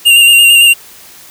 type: tone with vibrato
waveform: square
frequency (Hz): 2794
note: F7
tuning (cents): 0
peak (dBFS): -3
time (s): 0.05-0.74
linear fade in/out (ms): 20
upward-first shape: square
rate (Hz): 8.9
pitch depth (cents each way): 22
effects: white hiss -36 dBFS RMS until 1.3 s